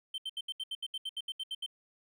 triangle tone bursts, 3111 Hz, G7, 14 cents flat, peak -33 dBFS, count 14, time 0.14-1.663 s, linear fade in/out 5 ms, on 41 ms, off 73 ms, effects none

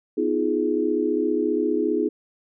sine chord, F half-diminished seventh, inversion second, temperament just, 251.4 / 314.3 / 349.2 / 419.1 Hz, Cb4 / Eb4 / F4 / Ab4, +31 / +18 / 0 / +16 cents, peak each -28 / -24 / -26 / -24 dBFS, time 0.17-2.09 s, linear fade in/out 10 ms, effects none

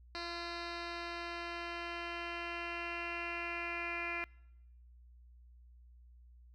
10% pulse tone with low-pass filter sweep, 343.1 Hz, F4, 31 cents flat, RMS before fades -41 dBFS, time 0.15-4.24 s, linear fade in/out 0 ms, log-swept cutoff 4000 to 2400 Hz, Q 6.4, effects noise-tail reverb RT60 0.9 s tail -25 dB re dry + added 60 Hz sine -56 dBFS peak until 6.54 s

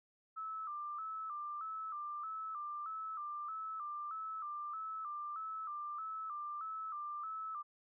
sine tone with vibrato, 1244.5 Hz, D#6, in tune, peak -40 dBFS, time 0.36-7.63 s, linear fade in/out 20 ms, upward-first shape square, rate 1.6 Hz, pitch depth 80 cents each way, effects none

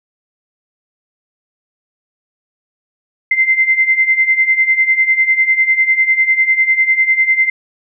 sine beating tone pair, 2072 / 2082 Hz, C7 / C7, -17 / -9 cents, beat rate 10 Hz, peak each -15 / -11 dBFS, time 3.31-7.5 s, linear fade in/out 5 ms, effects none

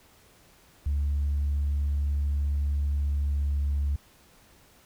sine tone with pitch glide, 71.7 to 71.16 Hz, D2 to C#2, -41 to +46 cents, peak -22 dBFS, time 0.86-3.96 s, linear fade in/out 5 ms, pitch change -13 cents, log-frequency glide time 2.77-3.71 s, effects tanh soft clip ceiling -21 dBFS + pink hiss -58 dBFS RMS until 4.85 s

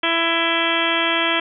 harmonic tone with a mistuned harmonic, 332.7 Hz, E4, 16 cents sharp, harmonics 1 / 2 / 3 / 4 / 5 / 6 / 7 / 8 / 9 / 10, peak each -26 / -26 / -26 / -26 / -26 / -26 / -26 / -26 / -26 / -26 dBFS, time 0.03-1.4 s, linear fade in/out 5 ms, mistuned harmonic 9, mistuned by +59 cents, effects none

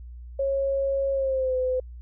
sine tone with pitch glide, 547 to 510.4 Hz, C#5 to C5, -23 to -43 cents, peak -22 dBFS, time 0.39-1.8 s, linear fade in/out 5 ms, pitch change -120 cents, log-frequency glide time 1.12-1.56 s, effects added 60 Hz sine -38 dBFS peak until 2.01 s

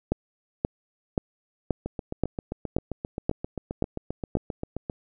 two click trains, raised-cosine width 2 ms, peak -9 / -17 dBFS, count 9 / 24, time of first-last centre 0.12-4.353 / 1.86-4.898 s, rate 1.89 / 7.57 Hz, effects none

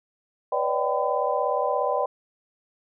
sine tone cluster, 493.4 / 568 / 605 / 776 / 1009 Hz, B4 / C#5 / D#5 / G5 / B5, -2 / +42 / -49 / -18 / +37 cents, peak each -28 dBFS, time 0.52-2.06 s, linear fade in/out 5 ms, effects none

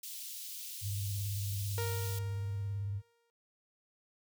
white high-pass noise, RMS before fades -44 dBFS, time 0.03-2.19 s, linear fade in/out 5 ms, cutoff 3000 Hz, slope 24 dB/octave
sine tone with vibrato, 100.2 Hz, G2, 38 cents sharp, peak -34 dBFS, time 0.81-3.02 s, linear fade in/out 50 ms, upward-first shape sine, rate 18 Hz, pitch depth 59 cents each way
sawtooth tone with exponential decay, 467.6 Hz, A#4, 5 cents sharp, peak -31 dBFS, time 1.78-3.3 s, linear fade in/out 0 ms, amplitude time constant 330 ms
effects noise-tail reverb RT60 0.2 s tail -26 dB re dry

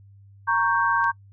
sine chord, G diminished, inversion first, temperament equal, 932.3 / 1108.7 / 1568 Hz, Bb5 / Db6 / G6, 0 / 0 / 0 cents, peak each -23 dBFS, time 0.47-1.12 s, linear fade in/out 20 ms
click, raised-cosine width 0.2 ms, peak -25 dBFS, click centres 1.042 s
effects noise-tail reverb RT60 0.1 s tail -25 dB re dry + added 99 Hz sine -47 dBFS peak until 1.32 s

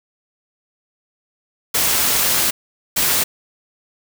white noise bursts at uneven times, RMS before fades -17 dBFS, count 2, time 1.74-2.51 / 2.96-3.24 s, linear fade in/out 10 ms, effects none

